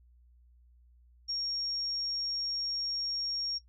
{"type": "tone", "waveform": "sine", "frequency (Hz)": 5560, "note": "F8", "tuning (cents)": -9, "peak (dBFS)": -31, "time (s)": [1.28, 3.59], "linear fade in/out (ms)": 20, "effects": ["noise-tail reverb RT60 0.1 s tail -19 dB re dry", "added 60 Hz sine -58 dBFS peak until 3.68 s"]}